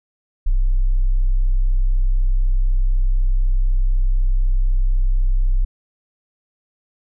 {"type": "tone", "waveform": "sine", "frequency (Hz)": 32, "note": "C1", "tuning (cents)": -38, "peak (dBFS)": -11, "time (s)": [0.46, 5.65], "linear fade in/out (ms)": 10, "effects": ["tanh soft clip ceiling -10 dBFS"]}